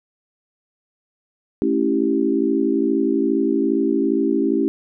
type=chord; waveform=sine; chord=A dominant seventh; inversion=none; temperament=equal; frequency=220 / 277.2 / 329.6 / 392 Hz; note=A3 / C#4 / E4 / G4; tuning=0 / 0 / 0 / 0 cents; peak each=-24 / -20 / -21 / -22 dBFS; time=1.62-4.68 s; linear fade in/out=0 ms; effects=none